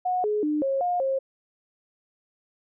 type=tone with pitch steps; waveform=sine; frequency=730 / 421 / 301.1 / 542 / 712 / 536 Hz; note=F#5 / G#4 / D4 / C#5 / F5 / C5; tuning=-24 / +24 / +43 / -39 / +33 / +42 cents; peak=-22 dBFS; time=0.05-1.19 s; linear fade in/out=10 ms; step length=190 ms; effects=none